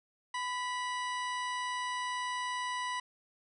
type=harmonic tone with a mistuned harmonic; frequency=980 Hz; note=B5; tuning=14 cents flat; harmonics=1 / 2 / 3 / 4 / 5 / 6 / 8 / 9; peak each=-35 / -39 / -44 / -48 / -53 / -52 / -55 / -52 dBFS; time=0.34-3 s; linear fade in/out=5 ms; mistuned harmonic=1; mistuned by=+33 cents; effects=none